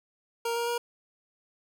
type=tone with pitch steps; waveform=25% pulse; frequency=466.2 / 470.8 / 475.4 Hz; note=A#4 / A#4 / A#4; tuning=0 / +17 / +34 cents; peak=-24 dBFS; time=0.45-0.78 s; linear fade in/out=5 ms; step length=110 ms; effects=none